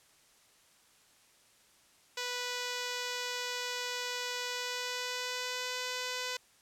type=tone with pitch glide; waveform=5% pulse; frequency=493.1 to 501.1 Hz; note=B4 to B4; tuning=-3 to +25 cents; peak=-23 dBFS; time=2.17-6.37 s; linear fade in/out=5 ms; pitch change=+28 cents; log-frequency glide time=4.48-5.77 s; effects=white hiss -64 dBFS RMS until 6.61 s + low-pass 10000 Hz 12 dB/octave